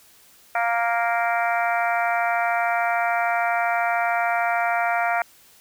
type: harmonic tone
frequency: 233.1 Hz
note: A#3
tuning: in tune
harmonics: 3 / 4 / 5 / 6 / 7 / 8 / 9 / 10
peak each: -22 / -29 / -34 / -26 / -35 / -31 / -35 / -31 dBFS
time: 0.55-5.22 s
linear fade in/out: 2 ms
effects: white hiss -53 dBFS RMS until 5.6 s